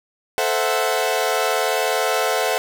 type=chord; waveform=sawtooth; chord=F# half-diminished seventh; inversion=first; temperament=equal with one note detuned; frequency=440 / 519.9 / 659.3 / 740 Hz; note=A4 / C5 / E5 / F#5; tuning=0 / -11 / 0 / 0 cents; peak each=-20 dBFS; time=0.38-2.58 s; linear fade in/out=0 ms; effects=none